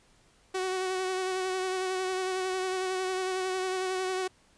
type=tone with vibrato; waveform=sawtooth; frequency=373.4 Hz; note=F#4; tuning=16 cents sharp; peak=-25 dBFS; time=0.54-4.28 s; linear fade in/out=10 ms; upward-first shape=sine; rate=11 Hz; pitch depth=24 cents each way; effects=pink hiss -63 dBFS RMS until 4.57 s + resampled to 22050 Hz